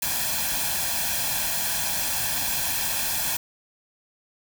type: noise with comb filter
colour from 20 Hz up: white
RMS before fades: -26 dBFS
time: 0.02-3.37 s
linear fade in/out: 5 ms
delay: 1.2 ms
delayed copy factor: +0.7
effects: none